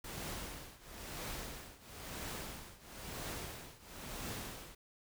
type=noise with tremolo; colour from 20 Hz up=pink; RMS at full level=-42 dBFS; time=0.04-4.75 s; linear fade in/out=5 ms; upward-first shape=triangle; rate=1 Hz; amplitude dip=90%; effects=none